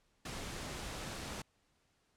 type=noise; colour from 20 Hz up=pink; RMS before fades=-43 dBFS; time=0.25-1.42 s; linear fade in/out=5 ms; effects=pink hiss -75 dBFS RMS until 2.16 s + low-pass 9000 Hz 12 dB/octave